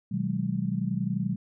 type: chord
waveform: sine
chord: G# minor seventh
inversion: first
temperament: just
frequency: 124.59 / 155.74 / 186.89 / 207.7 Hz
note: B2 / D#3 / F#3 / G#3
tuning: +16 / +2 / +18 / 0 cents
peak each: -33 / -33 / -29 / -32 dBFS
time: 0.11-1.36 s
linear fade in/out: 10 ms
effects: none